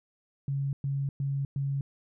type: tone bursts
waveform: sine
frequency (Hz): 138.59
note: C#3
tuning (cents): 0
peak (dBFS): -27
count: 4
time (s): 0.48-1.81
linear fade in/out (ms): 2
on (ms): 250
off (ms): 110
effects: none